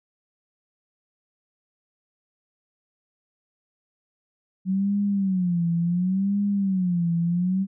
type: tone with vibrato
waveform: sine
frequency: 185 Hz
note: F#3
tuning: in tune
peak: -20 dBFS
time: 4.65-7.67 s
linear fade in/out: 50 ms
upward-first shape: sine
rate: 0.7 Hz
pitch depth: 160 cents each way
effects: none